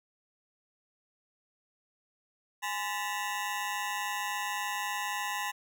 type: ring-modulated tone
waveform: 20% pulse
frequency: 927 Hz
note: A#5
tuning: 10 cents flat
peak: -24 dBFS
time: 2.62-5.52 s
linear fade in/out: 20 ms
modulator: 98.2 Hz
effects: none